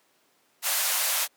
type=band-pass noise; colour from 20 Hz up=white; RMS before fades=-26 dBFS; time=0.62-1.28 s; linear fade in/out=50 ms; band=550 to 16000 Hz; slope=48 dB/octave; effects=pink hiss -65 dBFS RMS until 1.36 s + high-pass 300 Hz 12 dB/octave